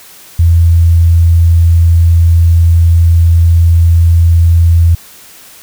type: tone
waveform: sine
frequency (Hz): 84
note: E2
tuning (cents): +33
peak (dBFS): -3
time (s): 0.39-4.95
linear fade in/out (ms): 5
effects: white hiss -36 dBFS RMS until 5.62 s